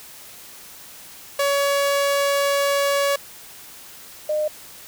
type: tone pair in turn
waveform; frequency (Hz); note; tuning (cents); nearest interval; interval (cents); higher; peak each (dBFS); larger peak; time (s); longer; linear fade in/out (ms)
sawtooth / sine; 563 / 608.9; C#5 / D#5; +27 / -38; minor second; 135; second; -14 / -19; first; 1.39-3.16 / 4.29-4.48; first; 5
effects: white hiss -42 dBFS RMS until 4.87 s